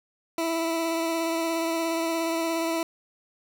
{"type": "tone with vibrato", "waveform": "20% pulse", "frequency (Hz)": 329.6, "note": "E4", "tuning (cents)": 0, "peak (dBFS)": -20, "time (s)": [0.38, 2.83], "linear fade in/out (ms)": 2, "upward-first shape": "sine", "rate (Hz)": 17, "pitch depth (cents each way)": 18, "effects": []}